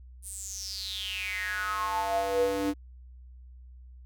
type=tone with high-pass filter sweep; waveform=square; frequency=98.2 Hz; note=G2; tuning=4 cents sharp; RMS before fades=-31 dBFS; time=0.22-2.74 s; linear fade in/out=50 ms; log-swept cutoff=9700 to 310 Hz; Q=8; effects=added 62 Hz sine -46 dBFS peak until 4.05 s